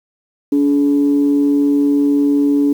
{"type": "tone pair together", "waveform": "sine", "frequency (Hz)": [285.9, 426.2], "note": ["D4", "G#4"], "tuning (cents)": [-46, 45], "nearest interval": "perfect fifth", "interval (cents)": 691, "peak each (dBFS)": [-10, -21], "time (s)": [0.52, 2.73], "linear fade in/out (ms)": 5, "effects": ["tanh soft clip ceiling -4 dBFS", "7-bit"]}